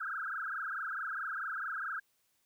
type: tone with frequency modulation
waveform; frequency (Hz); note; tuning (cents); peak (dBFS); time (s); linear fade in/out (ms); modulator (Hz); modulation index
sine; 1455; F#6; -29; -35; 0-2; 10; 24.6; 7.2
effects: white hiss -75 dBFS RMS until 2.45 s